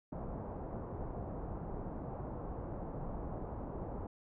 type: low-pass noise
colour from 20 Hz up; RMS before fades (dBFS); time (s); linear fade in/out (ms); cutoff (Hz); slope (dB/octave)
pink; -42; 0.12-4.07; 5; 930; 24
effects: none